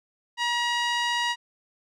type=tone with low-pass filter; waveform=5% pulse; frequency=955 Hz; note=A#5; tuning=42 cents sharp; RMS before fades=-26 dBFS; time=0.37-1.36 s; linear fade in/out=50 ms; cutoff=2900 Hz; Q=0.76; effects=none